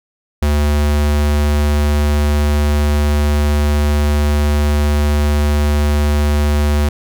square tone, 73.7 Hz, D2, 7 cents sharp, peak -12 dBFS, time 0.42-6.89 s, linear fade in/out 5 ms, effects none

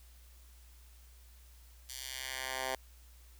10% pulse tone with high-pass filter sweep, 130.81 Hz, C3, in tune, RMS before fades -40 dBFS, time 1.89-2.75 s, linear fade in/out 2 ms, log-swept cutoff 5000 to 670 Hz, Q 0.88, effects added 60 Hz sine -55 dBFS peak until 3.39 s + white hiss -64 dBFS RMS until 3.39 s

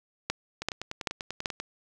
two click trains, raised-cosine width 0.2 ms, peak -10 / -17 dBFS, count 4 / 11, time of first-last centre 0.3-1.458 / 0.62-1.6 s, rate 2.59 / 10.2 Hz, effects none

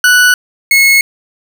40% pulse tone pair in turn, 1480 / 2180 Hz, F#6 / C#7, 0 / -29 cents, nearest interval perfect fifth, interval 671 cents, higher second, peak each -4 dBFS, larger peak neither, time 0.04-0.34 / 0.71-1.01 s, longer neither, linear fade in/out 2 ms, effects none

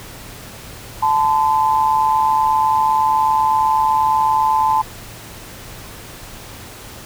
sine tone pair together, 875 / 1023 Hz, A5 / C6, -10 / -39 cents, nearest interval minor third, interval 271 cents, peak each -14 / -17 dBFS, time 1.02-4.82 s, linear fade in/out 10 ms, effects added 111 Hz sine -43 dBFS peak until 7.05 s + pink hiss -36 dBFS RMS until 7.05 s

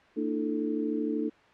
sine tone cluster, 229.5 / 301 / 333.8 / 440.2 Hz, A#3 / D4 / E4 / A4, -27 / +43 / +22 / +1 cents, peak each -33 / -30 / -37 / -34 dBFS, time 0.16-1.3 s, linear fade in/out 20 ms, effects white hiss -57 dBFS RMS until 1.53 s + low-pass 2000 Hz 12 dB/octave

